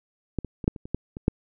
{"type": "clicks", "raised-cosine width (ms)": 3, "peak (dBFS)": [-13, -21, -20, -6, -25, -25, -12, -22, -6], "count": 9, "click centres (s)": [0.387, 0.447, 0.642, 0.679, 0.762, 0.855, 0.946, 1.169, 1.281], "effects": []}